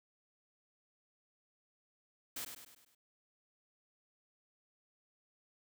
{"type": "noise with echo", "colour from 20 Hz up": "white", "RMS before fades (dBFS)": -42, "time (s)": [2.36, 2.45], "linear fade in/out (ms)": 5, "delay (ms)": 100, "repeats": 5, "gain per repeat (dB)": -6, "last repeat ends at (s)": 2.95, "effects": []}